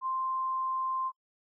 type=tone; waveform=sine; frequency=1046.5 Hz; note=C6; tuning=in tune; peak=-29 dBFS; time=0.01-1.12 s; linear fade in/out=50 ms; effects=noise-tail reverb RT60 0.1 s tail -26 dB re dry